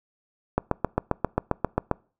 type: click train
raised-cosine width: 1 ms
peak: -7 dBFS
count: 11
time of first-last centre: 0.58-1.913 s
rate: 7.5 Hz
effects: noise-tail reverb RT60 0.4 s tail -25 dB re dry